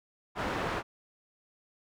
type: low-pass noise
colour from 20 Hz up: white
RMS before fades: -33 dBFS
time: 0.35-0.83 s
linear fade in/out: 50 ms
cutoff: 1300 Hz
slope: 12 dB/octave
effects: none